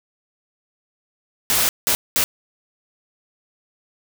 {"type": "noise bursts at uneven times", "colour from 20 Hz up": "white", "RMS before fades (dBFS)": -18, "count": 3, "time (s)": [[1.5, 1.69], [1.87, 1.95], [2.16, 2.24]], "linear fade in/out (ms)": 0, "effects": []}